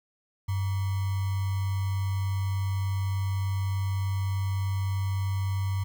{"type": "tone with sample-and-hold", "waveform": "sine", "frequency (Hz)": 96.7, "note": "G2", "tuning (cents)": -23, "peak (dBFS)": -25, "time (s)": [0.48, 5.84], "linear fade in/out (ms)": 10, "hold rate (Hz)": 1050, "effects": []}